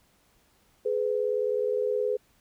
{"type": "tone pair together", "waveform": "sine", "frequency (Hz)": [421.7, 500.7], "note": ["G#4", "B4"], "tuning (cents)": [26, 24], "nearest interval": "minor third", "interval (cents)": 298, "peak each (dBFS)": -27, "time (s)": [0.85, 2.17], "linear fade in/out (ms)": 10, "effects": ["pink hiss -65 dBFS RMS until 2.4 s"]}